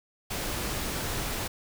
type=noise; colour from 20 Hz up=pink; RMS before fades=-32 dBFS; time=0.3-1.48 s; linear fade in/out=10 ms; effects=none